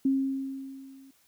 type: tone with level ramp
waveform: sine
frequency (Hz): 269.3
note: C#4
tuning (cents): -50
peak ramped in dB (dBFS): -20 to -50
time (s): 0.05-1.11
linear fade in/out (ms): 5
effects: white hiss -65 dBFS RMS until 1.27 s